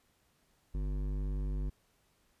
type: tone with hard clipping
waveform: sine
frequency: 49.35 Hz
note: G1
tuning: 12 cents sharp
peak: -34 dBFS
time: 0.74-1.7 s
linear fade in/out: 10 ms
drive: 13 dB
effects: pink hiss -72 dBFS RMS until 2.4 s + resampled to 32000 Hz